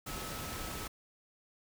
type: tone in noise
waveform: sine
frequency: 1294 Hz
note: E6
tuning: 32 cents flat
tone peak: -49 dBFS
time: 0.06-0.88 s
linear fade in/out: 10 ms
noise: pink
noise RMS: -41 dBFS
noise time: 0.06-0.88 s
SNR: -11 dB
effects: none